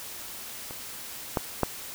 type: clicks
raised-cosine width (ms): 1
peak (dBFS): -25 / -10 / -8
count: 3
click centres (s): 0.709 / 1.372 / 1.633
effects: white hiss -40 dBFS RMS until 1.94 s